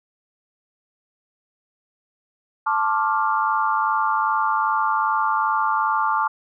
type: chord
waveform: sine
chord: D minor seventh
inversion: second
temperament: equal with one note detuned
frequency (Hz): 880 / 1072.2 / 1174.7 / 1396.9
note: A5 / C6 / D6 / F6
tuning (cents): 0 / +42 / 0 / 0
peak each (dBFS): -22 / -26 / -22 / -26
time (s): 2.66-6.28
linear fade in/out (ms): 10
effects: none